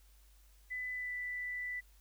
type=tone with pitch glide; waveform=sine; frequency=2001 to 1981.4 Hz; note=B6 to B6; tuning=+22 to +5 cents; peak=-37 dBFS; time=0.7-1.81 s; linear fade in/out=20 ms; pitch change=-17 cents; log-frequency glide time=0.92-1.13 s; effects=added 50 Hz sine -60 dBFS peak until 2 s + white hiss -69 dBFS RMS until 2 s